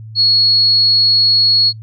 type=tone; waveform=sine; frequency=4340 Hz; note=C#8; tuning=37 cents flat; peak=-8 dBFS; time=0.15-1.73 s; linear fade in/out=50 ms; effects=noise-tail reverb RT60 0.1 s tail -26 dB re dry + added 110 Hz sine -29 dBFS peak until 1.82 s